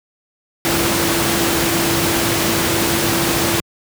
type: tone in noise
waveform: sine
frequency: 336.4 Hz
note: E4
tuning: 35 cents sharp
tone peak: -21 dBFS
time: 0.65-3.6 s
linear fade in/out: 0 ms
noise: pink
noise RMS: -17 dBFS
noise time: 0.65-3.6 s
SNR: -7 dB
effects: high-pass 100 Hz 12 dB/octave